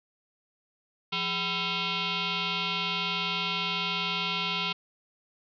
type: tone with frequency modulation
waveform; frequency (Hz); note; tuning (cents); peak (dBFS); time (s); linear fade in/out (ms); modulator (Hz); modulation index
sine; 174.61; F3; 0; -27; 1.12-4.73; 10; 588; 6.5
effects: none